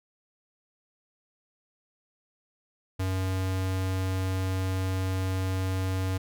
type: tone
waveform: square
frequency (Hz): 94.1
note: F#2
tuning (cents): +30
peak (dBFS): -27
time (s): 2.99-6.18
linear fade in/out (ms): 10
effects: none